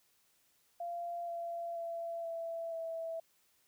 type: tone with pitch steps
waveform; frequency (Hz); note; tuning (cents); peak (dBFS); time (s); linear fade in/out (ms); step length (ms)
sine; 690 / 681.7 / 673.5 / 665.3 / 657.3; F5 / F5 / E5 / E5 / E5; -21 / -42 / +37 / +16 / -5; -37; 0.8-3.2; 5; 480
effects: white hiss -72 dBFS RMS until 3.67 s